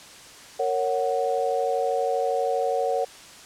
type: chord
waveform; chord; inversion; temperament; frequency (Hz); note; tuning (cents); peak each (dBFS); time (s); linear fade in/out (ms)
sine; F# major; first; just; 462.5 / 555 / 740; A#4 / C#5 / F#5; -14 / +2 / 0; -26; 0.59-3.05; 10
effects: white hiss -45 dBFS RMS until 3.45 s + low-pass 8000 Hz 12 dB/octave